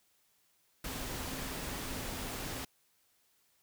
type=tone in noise; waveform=sine; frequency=261.6 Hz; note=C4; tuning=in tune; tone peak=-49 dBFS; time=0.84-2.65 s; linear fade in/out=5 ms; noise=pink; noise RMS=-40 dBFS; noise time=0.84-2.65 s; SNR=-12 dB; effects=white hiss -72 dBFS RMS until 3.62 s